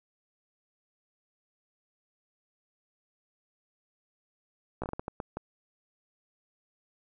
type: slowing click train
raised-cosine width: 1 ms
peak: -20 dBFS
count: 9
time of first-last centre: 4.82-5.37 s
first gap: 16 ms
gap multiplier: 1.4
effects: none